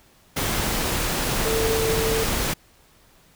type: tone in noise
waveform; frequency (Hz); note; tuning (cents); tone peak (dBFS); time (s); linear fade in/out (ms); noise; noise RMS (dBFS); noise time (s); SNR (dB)
sine; 446.8; A4; +27; -22; 1.45-2.24; 10; pink; -24; 0.36-2.54; -1
effects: pink hiss -56 dBFS RMS until 3.35 s